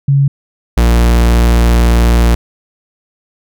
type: tone pair in turn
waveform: sine / 45% pulse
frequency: 139.2 / 58.53 Hz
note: C#3 / A#1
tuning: +8 / +8 cents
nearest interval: octave + minor third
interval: 1500 cents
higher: first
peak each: -6 dBFS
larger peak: neither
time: 0.08-0.28 / 0.77-2.35 s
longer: second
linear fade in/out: 5 ms
effects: none